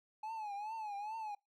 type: tone with vibrato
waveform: triangle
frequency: 849 Hz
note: G#5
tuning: 38 cents sharp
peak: -38 dBFS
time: 0.23-1.35 s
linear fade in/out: 5 ms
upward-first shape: triangle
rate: 2.4 Hz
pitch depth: 120 cents each way
effects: noise-tail reverb RT60 0.2 s tail -25 dB re dry